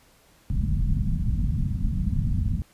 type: low-pass noise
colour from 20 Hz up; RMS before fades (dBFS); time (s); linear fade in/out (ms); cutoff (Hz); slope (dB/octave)
pink; -24; 0.5-2.62; 0; 220; 48
effects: pink hiss -58 dBFS RMS until 2.73 s + resampled to 32000 Hz